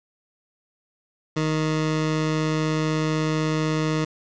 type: tone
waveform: 20% pulse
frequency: 156 Hz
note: D#3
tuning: 5 cents sharp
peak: -16 dBFS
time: 1.36-4.05 s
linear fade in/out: 10 ms
effects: resampled to 16000 Hz + 7-bit